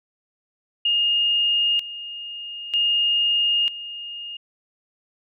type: tone with tremolo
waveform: sine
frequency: 2839 Hz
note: F7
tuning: 28 cents sharp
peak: -17 dBFS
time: 0.85-4.37 s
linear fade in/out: 5 ms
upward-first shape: square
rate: 0.53 Hz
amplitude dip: 80%
effects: none